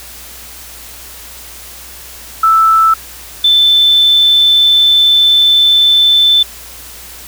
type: tone pair in turn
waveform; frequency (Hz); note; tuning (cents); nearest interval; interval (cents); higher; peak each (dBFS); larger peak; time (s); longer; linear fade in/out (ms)
sine; 1318.5 / 3528; E6 / A7; 0 / +4; octave + perfect fourth; 1704; second; -5; neither; 2.43-2.94 / 3.44-6.43; second; 5
effects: added 60 Hz sine -39 dBFS peak until 7.27 s + white hiss -32 dBFS RMS until 7.27 s